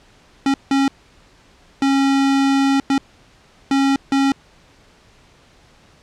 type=tone bursts at uneven times; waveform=square; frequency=273.5 Hz; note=C#4; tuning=23 cents flat; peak=-14 dBFS; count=6; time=0.46-0.54 / 0.71-0.88 / 1.82-2.8 / 2.9-2.98 / 3.71-3.96 / 4.12-4.32 s; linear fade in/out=2 ms; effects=pink hiss -51 dBFS RMS until 6.02 s + low-pass 6000 Hz 12 dB/octave